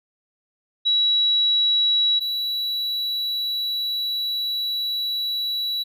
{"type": "tone pair in turn", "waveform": ["sine", "triangle"], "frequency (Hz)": [3900, 3923], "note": ["B7", "B7"], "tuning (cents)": [-23, -12], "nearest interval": "unison", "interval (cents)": 11, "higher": "second", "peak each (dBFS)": [-16, -21], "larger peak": "first", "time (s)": [[0.85, 2.2], [2.2, 5.84]], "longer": "second", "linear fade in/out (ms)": 20, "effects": []}